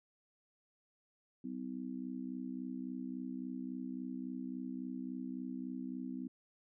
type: harmonic tone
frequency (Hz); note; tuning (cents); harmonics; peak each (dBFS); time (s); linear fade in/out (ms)
63.6; C2; -48; 3 / 4 / 5; -46 / -41 / -48; 1.44-6.28; 5
effects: none